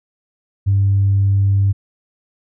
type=tone; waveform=sine; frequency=98.8 Hz; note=G2; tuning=14 cents sharp; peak=-10 dBFS; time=0.66-1.73 s; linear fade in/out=20 ms; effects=tanh soft clip ceiling -7 dBFS